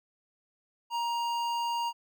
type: tone with notch filter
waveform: square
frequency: 940 Hz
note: A#5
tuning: 14 cents sharp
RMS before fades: -31 dBFS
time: 0.9-1.93 s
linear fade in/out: 50 ms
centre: 11000 Hz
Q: 0.59
effects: none